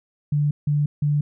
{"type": "tone bursts", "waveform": "sine", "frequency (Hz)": 146.83, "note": "D3", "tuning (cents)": 0, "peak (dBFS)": -17, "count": 3, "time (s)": [0.32, 1.21], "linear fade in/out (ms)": 5, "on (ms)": 190, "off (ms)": 160, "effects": []}